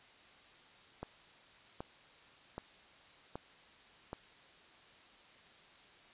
click train, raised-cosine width 1 ms, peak -27 dBFS, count 5, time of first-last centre 1.03-4.131 s, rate 1.29 Hz, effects white hiss -60 dBFS RMS until 6.13 s + resampled to 8000 Hz

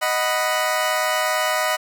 20% pulse chord, B major, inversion first, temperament equal, 622.3 / 740 / 987.8 Hz, D#5 / F#5 / B5, 0 / 0 / 0 cents, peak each -17 / -20 / -20 dBFS, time 0.01-1.77 s, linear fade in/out 20 ms, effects none

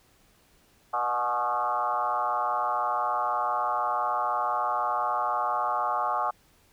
sine tone with frequency modulation, 974 Hz, B5, 24 cents flat, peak -24 dBFS, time 0.93-6.31 s, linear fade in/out 10 ms, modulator 122 Hz, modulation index 2.6, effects pink hiss -62 dBFS RMS until 6.72 s

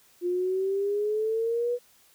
sine exponential sweep, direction up, 350 to 491.1 Hz, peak -24 dBFS, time 0.21-1.79 s, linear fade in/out 50 ms, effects white hiss -60 dBFS RMS until 2.14 s

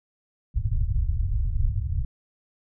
pink low-pass noise, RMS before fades -24 dBFS, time 0.54-2.05 s, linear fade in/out 5 ms, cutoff 120 Hz, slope 48 dB/octave, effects none

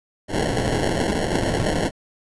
white noise with sample-and-hold, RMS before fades -22 dBFS, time 0.28-1.91 s, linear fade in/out 50 ms, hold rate 1225 Hz, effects resampled to 24000 Hz

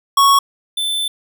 square tone pair in turn, 1108.7 / 3530 Hz, C#6 / A7, 0 / +5 cents, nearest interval octave + minor sixth, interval 2005 cents, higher second, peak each -9 / -18 dBFS, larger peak first, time 0.17-0.39 / 0.77-1.08 s, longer second, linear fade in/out 5 ms, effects none

